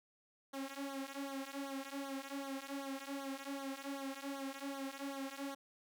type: tone with flanger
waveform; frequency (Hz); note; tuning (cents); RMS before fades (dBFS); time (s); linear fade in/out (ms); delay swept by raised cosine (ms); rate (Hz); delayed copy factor
sawtooth; 274.4; C#4; -17; -44; 0.53-5.55; 10; 0.39 to 3.89; 2.6; -0.9
effects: none